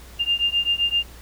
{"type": "beating tone pair", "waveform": "sine", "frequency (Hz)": [2800, 2807.7], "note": ["F7", "F7"], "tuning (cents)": [4, 9], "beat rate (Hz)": 7.7, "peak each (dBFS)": -22, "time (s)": [0.19, 1.04], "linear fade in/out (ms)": 20, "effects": ["added 60 Hz sine -42 dBFS peak until 1.21 s", "pink hiss -46 dBFS RMS until 1.21 s"]}